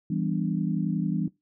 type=chord; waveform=sine; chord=E minor seventh; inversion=none; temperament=equal; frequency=164.81 / 196 / 246.9 / 293.7 Hz; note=E3 / G3 / B3 / D4; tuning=0 / 0 / 0 / 0 cents; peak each=-28 / -29 / -33 / -32 dBFS; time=0.1-1.28 s; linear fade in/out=5 ms; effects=noise-tail reverb RT60 0.2 s tail -20 dB re dry